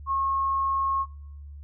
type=tone; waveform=sine; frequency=1086 Hz; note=C#6; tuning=36 cents flat; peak=-23 dBFS; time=0.06-1.06 s; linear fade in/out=50 ms; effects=noise-tail reverb RT60 0.7 s tail -19 dB re dry + added 72 Hz sine -39 dBFS peak until 1.63 s